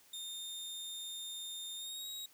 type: tone with pitch glide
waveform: sawtooth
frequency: 3643 to 3806 Hz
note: A#7 to A#7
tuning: -41 to +35 cents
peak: -39 dBFS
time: 0.13-2.26 s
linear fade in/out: 5 ms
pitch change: +76 cents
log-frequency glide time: 1.76-2.07 s
effects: white hiss -64 dBFS RMS until 2.33 s + high-pass 100 Hz 12 dB/octave